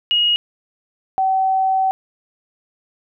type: tone pair in turn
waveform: sine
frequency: 2882 / 763.3 Hz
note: F#7 / G5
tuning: -46 / -46 cents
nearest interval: octave + major seventh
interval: 2300 cents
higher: first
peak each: -13 / -14 dBFS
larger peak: first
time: 0.11-0.36 / 1.18-1.91 s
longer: second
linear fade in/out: 0 ms
effects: none